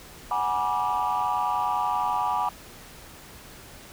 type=chord; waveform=sine; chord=G# half-diminished seventh; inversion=third; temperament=equal with one note detuned; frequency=740 / 830.6 / 968.6 / 1174.7 Hz; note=F#5 / G#5 / B5 / D6; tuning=0 / 0 / -34 / 0 cents; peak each=-29 / -27 / -26 / -28 dBFS; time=0.31-2.49 s; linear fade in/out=2 ms; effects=tanh soft clip ceiling -17 dBFS + pink hiss -46 dBFS RMS until 3.92 s